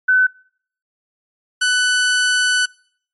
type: tone pair in turn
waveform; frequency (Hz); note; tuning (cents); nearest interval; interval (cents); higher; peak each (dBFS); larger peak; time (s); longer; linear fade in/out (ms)
sine / sawtooth; 1511 / 1493.6; F#6 / F#6; +36 / +16; unison; 20; first; -10; neither; 0.08-0.27 / 1.61-2.66; second; 10
effects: noise-tail reverb RT60 0.6 s tail -26 dB re dry + MP3 48 kbps